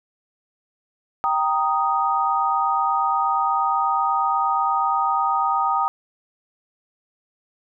sine chord, Eb major, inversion first, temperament equal, 784 / 932.3 / 1244.5 Hz, G5 / Bb5 / Eb6, 0 / 0 / 0 cents, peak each -23 / -23 / -21 dBFS, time 1.24-5.88 s, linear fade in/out 0 ms, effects none

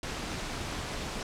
pink noise with amplitude modulation, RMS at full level -33 dBFS, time 0.03-1.23 s, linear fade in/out 2 ms, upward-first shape sine, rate 266 Hz, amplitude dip 60%, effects low-pass 7000 Hz 12 dB/octave

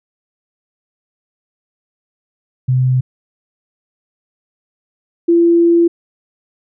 sine tone pair in turn, 128.3 / 339.7 Hz, C3 / F4, -34 / -48 cents, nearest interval octave + perfect fourth, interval 1686 cents, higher second, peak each -10 / -7 dBFS, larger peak second, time 2.68-3.01 / 5.28-5.88 s, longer second, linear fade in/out 10 ms, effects none

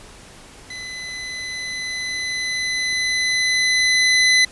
25% pulse tone with level ramp, 2014 Hz, B6, 33 cents sharp, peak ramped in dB -27 to -8 dBFS, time 0.7-4.45 s, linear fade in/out 5 ms, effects pink hiss -43 dBFS RMS until 4.51 s + resampled to 24000 Hz

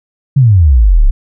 sine exponential sweep, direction down, 144.9 to 30.05 Hz, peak -3 dBFS, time 0.36-1.11 s, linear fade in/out 10 ms, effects none

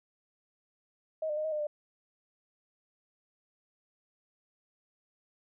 sine tone with pitch steps, 631 / 600 / 615 / 631 / 605 / 596 Hz, D#5 / D5 / D#5 / D#5 / D#5 / D5, +24 / +37 / -20 / +24 / -49 / +25 cents, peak -30 dBFS, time 1.22-1.67 s, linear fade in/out 5 ms, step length 75 ms, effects none

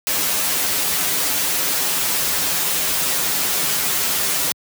white noise with comb filter, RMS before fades -20 dBFS, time 0.07-4.52 s, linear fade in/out 0 ms, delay 8.8 ms, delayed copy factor -1, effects high-pass 80 Hz 12 dB/octave

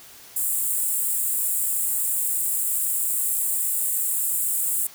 pink high-pass noise, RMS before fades -24 dBFS, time 0.36-4.87 s, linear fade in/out 5 ms, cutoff 7500 Hz, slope 96 dB/octave, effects white hiss -46 dBFS RMS until 4.94 s

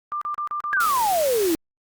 sine tone bursts, 1190 Hz, D6, 22 cents sharp, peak -24 dBFS, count 6, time 0.12-0.864 s, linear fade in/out 0 ms, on 94 ms, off 36 ms
sine exponential sweep, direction down, 1661.2 to 311.1 Hz, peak -18 dBFS, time 0.73-1.55 s, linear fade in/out 0 ms
white noise, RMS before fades -30 dBFS, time 0.8-1.55 s, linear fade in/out 5 ms
effects Opus 48 kbps

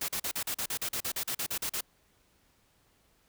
white noise bursts, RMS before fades -33 dBFS, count 16, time 0.01-1.809 s, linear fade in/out 5 ms, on 74 ms, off 41 ms, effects pink hiss -68 dBFS RMS until 3.28 s

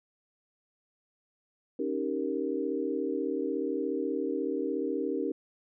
sine chord, Eb dominant seventh, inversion third, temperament equal with one note detuned, 274.5 / 311.1 / 392 / 466.2 Hz, Db4 / Eb4 / G4 / Bb4, -17 / 0 / 0 / 0 cents, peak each -34 dBFS, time 1.79-5.32 s, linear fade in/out 5 ms, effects none

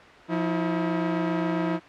sawtooth tone pair together, 174.61 / 321.7 Hz, F3 / E4, 0 / -42 cents, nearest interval major seventh, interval 1058 cents, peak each -23 / -22 dBFS, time 0.28-1.8 s, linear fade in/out 50 ms, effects white hiss -46 dBFS RMS until 1.88 s + low-pass 2000 Hz 12 dB/octave

